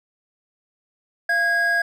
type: tone pair together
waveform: triangle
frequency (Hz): 686 / 1642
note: F5 / G#6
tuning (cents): -31 / -20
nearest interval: octave + minor third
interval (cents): 1511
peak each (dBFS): -24 / -16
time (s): 1.29-1.82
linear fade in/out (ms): 5
effects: none